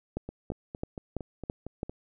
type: two click trains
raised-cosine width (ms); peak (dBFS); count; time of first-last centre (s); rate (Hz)
2; -18 / -24; 6 / 8; 0.17-1.831 / 0.29-1.896; 3.01 / 4.36
effects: none